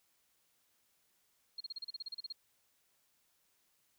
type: tone bursts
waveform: sine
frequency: 4269 Hz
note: C8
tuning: 34 cents sharp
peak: -39 dBFS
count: 13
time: 1.58-2.325 s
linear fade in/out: 5 ms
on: 25 ms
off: 35 ms
effects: white hiss -75 dBFS RMS until 3.98 s